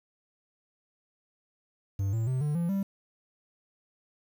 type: tone with pitch steps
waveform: triangle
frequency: 98 / 112.57 / 129.31 / 148.54 / 170.63 / 196 Hz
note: G2 / A2 / C3 / D3 / F3 / G3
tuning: 0 / +40 / -20 / +20 / -40 / 0 cents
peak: -24 dBFS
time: 1.99-2.83 s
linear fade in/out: 5 ms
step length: 140 ms
effects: 9-bit